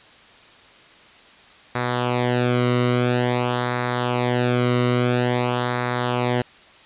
sawtooth tone with flanger, 123.1 Hz, B2, 5 cents flat, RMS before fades -21 dBFS, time 1.75-6.42 s, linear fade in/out 5 ms, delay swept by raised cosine 0.33 to 1.2 ms, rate 0.49 Hz, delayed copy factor -0.7, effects white hiss -48 dBFS RMS until 6.85 s + resampled to 8000 Hz

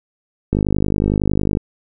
click train, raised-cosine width 3 ms, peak -4 dBFS, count 54, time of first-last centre 0.53-1.571 s, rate 50.9 Hz, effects none

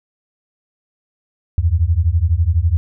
sine beating tone pair, 78 / 90 Hz, D#2 / F#2, +5 / -47 cents, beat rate 12 Hz, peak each -15 dBFS, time 1.58-2.77 s, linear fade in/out 0 ms, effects none

